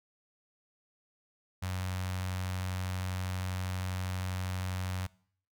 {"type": "tone with notch filter", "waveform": "sawtooth", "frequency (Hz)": 92.5, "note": "F#2", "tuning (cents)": 0, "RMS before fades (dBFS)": -35, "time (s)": [1.62, 5.07], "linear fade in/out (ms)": 10, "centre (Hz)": 350, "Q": 0.53, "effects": ["noise-tail reverb RT60 0.6 s tail -23 dB re dry"]}